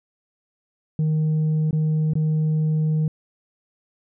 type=tone with dropouts; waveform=sine; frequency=155.56 Hz; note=D#3; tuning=in tune; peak=-15 dBFS; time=0.99-3.08 s; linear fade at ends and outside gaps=2 ms; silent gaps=1.709-1.729 / 2.135-2.154 s; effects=tanh soft clip ceiling -17 dBFS